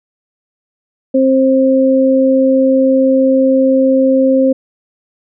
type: tone pair together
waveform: sine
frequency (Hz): 264.6 / 529.2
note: C4 / C5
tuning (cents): +20 / +20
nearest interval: octave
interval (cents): 1200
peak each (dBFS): -10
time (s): 1.14-4.53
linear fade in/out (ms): 10
effects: none